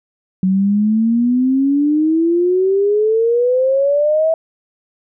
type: exponential sweep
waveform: sine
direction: up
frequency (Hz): 185.2 to 654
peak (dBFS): -11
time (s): 0.43-4.34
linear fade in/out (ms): 2
effects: none